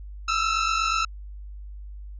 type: tone pair together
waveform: sawtooth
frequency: 1300 / 1348.3 Hz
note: E6 / E6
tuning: -24 / +39 cents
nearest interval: minor second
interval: 63 cents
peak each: -21 dBFS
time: 0.28-1.05 s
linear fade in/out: 5 ms
effects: added 50 Hz sine -36 dBFS peak until 2.19 s + resampled to 16000 Hz